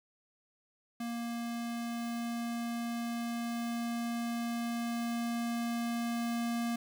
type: tone with level ramp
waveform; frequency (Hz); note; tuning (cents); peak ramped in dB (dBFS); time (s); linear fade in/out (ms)
square; 234.6; A#3; +11; -36 to -32; 1-6.76; 5
effects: 10-bit